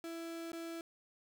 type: tone with dropouts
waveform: 35% pulse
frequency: 332.1 Hz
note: E4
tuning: 13 cents sharp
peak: -40 dBFS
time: 0.04-0.81 s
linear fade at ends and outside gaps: 1 ms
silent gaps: 0.519-0.531 s
effects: none